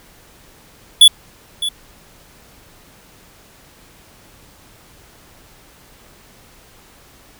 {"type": "tone with echo", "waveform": "square", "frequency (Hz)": 3433, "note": "A7", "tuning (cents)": -43, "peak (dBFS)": -3, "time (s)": [1.01, 1.08], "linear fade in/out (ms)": 5, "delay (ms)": 610, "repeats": 1, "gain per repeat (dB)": -15, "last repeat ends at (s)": 1.69, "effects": ["pink hiss -47 dBFS RMS until 7.39 s"]}